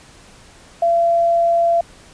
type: tone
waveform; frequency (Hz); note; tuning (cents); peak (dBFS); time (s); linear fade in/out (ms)
sine; 680; F5; -46; -12; 0.82-1.81; 5
effects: pink hiss -45 dBFS RMS until 2.13 s + resampled to 22050 Hz